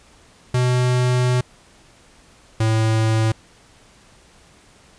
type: tone pair in turn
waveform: square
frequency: 125.1 / 110.91 Hz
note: B2 / A2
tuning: +23 / +14 cents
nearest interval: major second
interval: 209 cents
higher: first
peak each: -16 dBFS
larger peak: neither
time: 0.54-1.41 / 2.6-3.32 s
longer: first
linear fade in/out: 5 ms
effects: pink hiss -51 dBFS RMS until 4.98 s + resampled to 22050 Hz